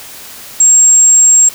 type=tone; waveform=sine; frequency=7540 Hz; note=A#8; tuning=19 cents sharp; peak=-3 dBFS; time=0.6-1.49 s; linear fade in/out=5 ms; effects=white hiss -31 dBFS RMS until 1.54 s